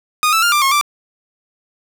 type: tone with pitch steps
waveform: sawtooth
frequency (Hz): 1233 / 1319 / 1402 / 1185 / 1083 / 1174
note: D#6 / E6 / F6 / D6 / C#6 / D6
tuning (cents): -16 / +1 / +6 / +15 / -41 / -1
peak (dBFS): -8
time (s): 0.23-0.812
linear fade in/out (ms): 0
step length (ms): 97
effects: none